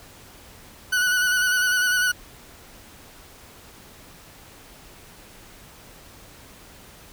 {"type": "tone with vibrato", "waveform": "40% pulse", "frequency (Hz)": 1480, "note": "F#6", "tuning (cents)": 0, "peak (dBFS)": -18, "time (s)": [0.92, 2.12], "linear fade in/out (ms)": 10, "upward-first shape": "square", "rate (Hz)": 10, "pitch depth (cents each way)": 24, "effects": ["pink hiss -47 dBFS RMS until 7.12 s"]}